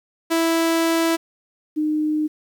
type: tone pair in turn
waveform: sawtooth / sine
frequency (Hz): 329.6 / 305.8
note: E4 / D#4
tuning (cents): 0 / -30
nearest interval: minor second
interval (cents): 130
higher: first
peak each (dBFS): -13 / -18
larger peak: first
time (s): 0.3-1.17 / 1.76-2.28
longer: first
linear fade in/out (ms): 20
effects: 9-bit